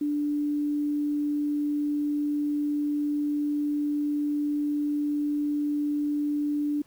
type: tone with quantisation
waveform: sine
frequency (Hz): 293.7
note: D4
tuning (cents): 0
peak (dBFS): -24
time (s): 0.01-6.82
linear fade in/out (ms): 5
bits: 9
effects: pink hiss -62 dBFS RMS until 6.86 s